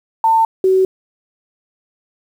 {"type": "tone pair in turn", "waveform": "sine", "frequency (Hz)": [898, 377.6], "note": ["A5", "F#4"], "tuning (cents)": [35, 35], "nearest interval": "octave + minor third", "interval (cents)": 1500, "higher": "first", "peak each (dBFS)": [-9, -9], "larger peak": "neither", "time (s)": [[0.24, 0.45], [0.64, 0.85]], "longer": "neither", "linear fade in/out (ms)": 2, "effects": ["7-bit"]}